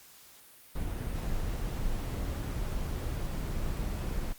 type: noise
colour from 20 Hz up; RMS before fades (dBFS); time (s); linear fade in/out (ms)
brown; -33; 0.75-4.33; 10
effects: white hiss -55 dBFS RMS until 4.38 s + Opus 48 kbps